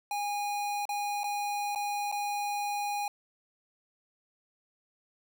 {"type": "tone with dropouts", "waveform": "square", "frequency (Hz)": 820, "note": "G#5", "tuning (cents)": -22, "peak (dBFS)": -31, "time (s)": [0.11, 3.08], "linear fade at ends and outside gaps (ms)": 2, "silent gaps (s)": [[0.854, 0.891], [1.234, 1.241], [1.75, 1.758], [2.116, 2.124]], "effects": []}